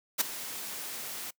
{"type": "noise with ADSR envelope", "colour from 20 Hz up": "white", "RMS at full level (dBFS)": -23, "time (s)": [0.18, 1.31], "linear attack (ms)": 29, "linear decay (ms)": 9, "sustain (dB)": -16, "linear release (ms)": 11, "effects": ["noise-tail reverb RT60 0.1 s tail -23 dB re dry", "high-pass 150 Hz 12 dB/octave"]}